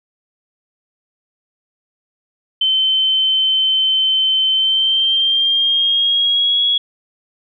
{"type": "tone with pitch glide", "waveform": "sine", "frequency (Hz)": [3080, 3339], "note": ["G7", "G#7"], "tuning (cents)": [-31, 9], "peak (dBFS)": -12, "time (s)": [2.61, 6.78], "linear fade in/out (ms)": 5, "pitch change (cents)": 140, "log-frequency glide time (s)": [4.53, 6.61], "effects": []}